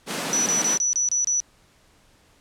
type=high-pass noise; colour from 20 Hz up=pink; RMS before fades=-28 dBFS; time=0.06-0.79 s; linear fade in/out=50 ms; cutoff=150 Hz; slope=48 dB/octave
type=tone bursts; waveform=sine; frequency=5920 Hz; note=F#8; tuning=in tune; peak=-19 dBFS; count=7; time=0.33-1.402 s; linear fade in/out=0 ms; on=130 ms; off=27 ms
effects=pink hiss -58 dBFS RMS until 2.4 s + low-pass 10000 Hz 12 dB/octave